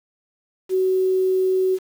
sine tone with quantisation, 374.8 Hz, F#4, 22 cents sharp, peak -16 dBFS, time 0.69-1.79 s, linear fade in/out 50 ms, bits 7, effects none

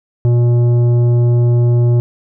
sine tone with tanh clipping, 120.1 Hz, B2, 48 cents flat, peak -10 dBFS, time 0.25-2 s, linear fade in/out 0 ms, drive 10 dB, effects none

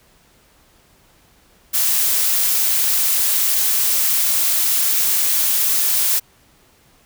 blue noise, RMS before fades -17 dBFS, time 1.73-6.2 s, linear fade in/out 20 ms, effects pink hiss -54 dBFS RMS until 7.05 s

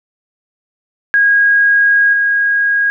sine tone with level steps, 1639 Hz, G#6, 23 cents flat, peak -7 / -10 dBFS, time 1.14-2.9 s, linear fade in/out 0 ms, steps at 2.13 s, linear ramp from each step 2 ms, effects none

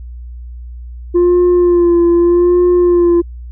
sine tone with vibrato, 349.2 Hz, F4, in tune, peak -4 dBFS, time 1.14-3.22 s, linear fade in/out 20 ms, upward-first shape sine, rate 0.82 Hz, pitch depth 32 cents each way, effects tanh soft clip ceiling -6 dBFS + added 60 Hz sine -26 dBFS peak until 3.51 s

